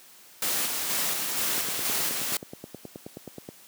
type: noise with tremolo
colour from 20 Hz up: white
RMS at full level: -27 dBFS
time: 0.42-2.37 s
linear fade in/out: 2 ms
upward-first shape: square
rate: 2.1 Hz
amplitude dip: 30%
type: click train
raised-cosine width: 2 ms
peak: -23 dBFS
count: 19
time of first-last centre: 1.58-3.489 s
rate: 9.43 Hz
effects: white hiss -52 dBFS RMS until 3.67 s + high-pass 150 Hz 12 dB/octave